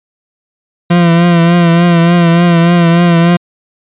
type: tone with vibrato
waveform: 40% pulse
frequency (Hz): 171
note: F3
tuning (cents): -36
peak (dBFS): -4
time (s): 0.9-3.37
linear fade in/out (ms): 10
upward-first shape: triangle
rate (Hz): 3.4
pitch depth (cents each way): 48
effects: resampled to 8000 Hz